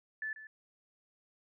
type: tone with echo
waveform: sine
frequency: 1744 Hz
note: A6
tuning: 16 cents flat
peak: -35 dBFS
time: 0.22-0.33 s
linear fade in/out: 2 ms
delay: 140 ms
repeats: 1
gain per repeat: -12 dB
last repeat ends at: 0.47 s
effects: none